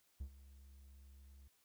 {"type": "tone with ADSR envelope", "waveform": "triangle", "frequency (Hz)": 67.9, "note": "C#2", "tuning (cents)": -35, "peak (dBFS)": -38, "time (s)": [0.2, 1.48], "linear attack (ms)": 10, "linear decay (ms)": 79, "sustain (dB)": -17, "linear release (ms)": 5, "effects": ["white hiss -75 dBFS RMS until 1.64 s"]}